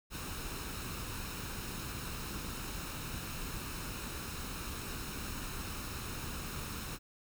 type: noise with comb filter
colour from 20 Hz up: pink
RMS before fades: -41 dBFS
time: 0.1-6.99 s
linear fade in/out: 50 ms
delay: 0.75 ms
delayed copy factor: +0.5
effects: none